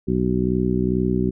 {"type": "harmonic tone", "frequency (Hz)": 62.3, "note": "B1", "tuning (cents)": 16, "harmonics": [1, 2, 3, 4, 5, 6], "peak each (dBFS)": [-28, -27, -22, -25, -27, -24], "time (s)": [0.07, 1.31], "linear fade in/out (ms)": 20, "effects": []}